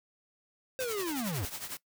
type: linear sweep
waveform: square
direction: down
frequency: 530 to 77.78 Hz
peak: -33 dBFS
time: 0.79-1.45 s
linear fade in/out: 0 ms
type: noise with tremolo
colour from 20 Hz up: white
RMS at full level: -37 dBFS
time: 0.8-1.77 s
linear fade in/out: 0 ms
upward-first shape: triangle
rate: 11 Hz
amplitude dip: 80%
effects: noise-tail reverb RT60 0.1 s tail -19 dB re dry